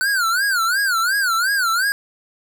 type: tone with vibrato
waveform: square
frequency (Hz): 1480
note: F#6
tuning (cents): 0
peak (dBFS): -17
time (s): 0.01-1.92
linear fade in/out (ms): 0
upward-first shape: sine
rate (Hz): 2.8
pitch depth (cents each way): 190
effects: none

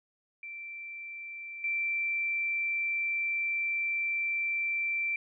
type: tone with level steps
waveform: sine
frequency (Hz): 2345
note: D7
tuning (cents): -3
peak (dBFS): -39 / -28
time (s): 0.43-5.16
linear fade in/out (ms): 2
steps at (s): 1.64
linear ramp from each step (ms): 2
effects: none

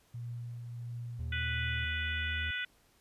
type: tone with tremolo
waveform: sine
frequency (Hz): 119.1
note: A#2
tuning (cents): +38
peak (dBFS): -37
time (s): 0.14-1.85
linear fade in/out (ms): 5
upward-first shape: triangle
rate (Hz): 1.5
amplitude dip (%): 35
type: tone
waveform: triangle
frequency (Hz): 78.8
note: D#2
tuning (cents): +23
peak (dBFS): -34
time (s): 1.19-2.51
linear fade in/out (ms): 5
type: harmonic tone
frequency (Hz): 493.9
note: B4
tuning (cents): 0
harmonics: 3 / 4 / 5 / 6 / 7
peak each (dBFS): -37 / -39 / -41 / -43 / -44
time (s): 1.32-2.65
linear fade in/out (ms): 5
effects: pink hiss -67 dBFS RMS until 3 s + resampled to 32000 Hz

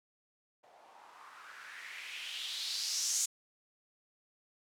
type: noise with low-pass filter sweep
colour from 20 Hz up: violet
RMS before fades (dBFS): -40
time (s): 0.63-3.26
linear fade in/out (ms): 10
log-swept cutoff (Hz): 630 to 7100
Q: 3.4
effects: none

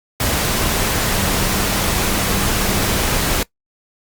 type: tone in noise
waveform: sine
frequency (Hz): 194.8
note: G3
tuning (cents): -11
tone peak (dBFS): -26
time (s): 1.14-3.01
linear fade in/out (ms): 2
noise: pink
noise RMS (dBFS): -18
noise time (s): 0.2-3.43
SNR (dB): -11
effects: noise-tail reverb RT60 0.1 s tail -21 dB re dry + Opus 48 kbps

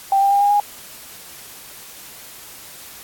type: tone with pitch steps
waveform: sine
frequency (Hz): 785 / 794.1 / 803.3 / 812.7 / 822.1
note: G5 / G5 / G5 / G#5 / G#5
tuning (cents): +2 / +22 / +42 / -38 / -18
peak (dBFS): -12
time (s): 0.12-0.6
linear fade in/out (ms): 2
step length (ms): 96
effects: white hiss -39 dBFS RMS until 3.03 s + AAC 64 kbps

